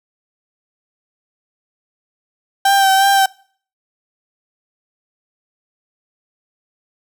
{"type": "tone with vibrato", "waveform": "35% pulse", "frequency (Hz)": 781, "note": "G5", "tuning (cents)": -7, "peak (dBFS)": -8, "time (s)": [2.65, 3.26], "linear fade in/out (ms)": 5, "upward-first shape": "sine", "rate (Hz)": 2.8, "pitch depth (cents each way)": 27, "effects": ["noise-tail reverb RT60 0.5 s tail -24 dB re dry"]}